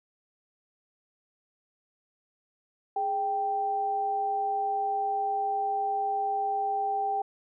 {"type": "tone pair together", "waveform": "sine", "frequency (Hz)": [415.3, 784], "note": ["G#4", "G5"], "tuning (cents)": [0, 0], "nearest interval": "major seventh", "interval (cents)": 1100, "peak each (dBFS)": [-36, -26], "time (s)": [2.96, 7.22], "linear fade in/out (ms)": 5, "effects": []}